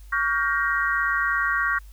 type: chord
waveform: sine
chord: G half-diminished seventh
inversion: second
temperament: just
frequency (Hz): 1128.9 / 1411.2 / 1568 / 1881.6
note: Db6 / F6 / G6 / Bb6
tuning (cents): +31 / +18 / 0 / +16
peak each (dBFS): -26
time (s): 0.12-1.79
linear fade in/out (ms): 10
effects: added 50 Hz sine -41 dBFS peak until 1.92 s + white hiss -58 dBFS RMS until 1.92 s